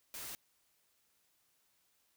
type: noise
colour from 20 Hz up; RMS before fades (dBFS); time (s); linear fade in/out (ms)
white; -45; 0.14-0.35; 0
effects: white hiss -75 dBFS RMS until 2.16 s